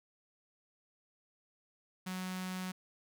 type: tone with notch filter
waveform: sawtooth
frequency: 184.9 Hz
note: F#3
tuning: 1 cent flat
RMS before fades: -40 dBFS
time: 2.06-2.72 s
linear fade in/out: 10 ms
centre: 440 Hz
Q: 0.58
effects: none